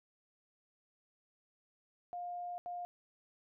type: tone bursts at uneven times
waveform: sine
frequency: 707 Hz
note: F5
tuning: 21 cents sharp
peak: -39 dBFS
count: 2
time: 2.13-2.58 / 2.66-2.85 s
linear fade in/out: 0 ms
effects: none